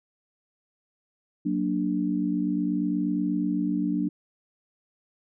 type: chord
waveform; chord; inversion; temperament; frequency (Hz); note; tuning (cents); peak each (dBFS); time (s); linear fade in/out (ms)
sine; Gb augmented; none; equal; 185 / 233.1 / 293.7; Gb3 / Bb3 / D4; 0 / 0 / 0; -28 / -30 / -26; 1.45-4.09; 10
effects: none